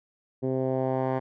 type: tone with low-pass filter sweep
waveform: 10% pulse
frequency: 130.81 Hz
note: C3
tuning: in tune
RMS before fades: -27 dBFS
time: 0.42-1.2 s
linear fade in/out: 20 ms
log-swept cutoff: 390 to 1200 Hz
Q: 1.5
effects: none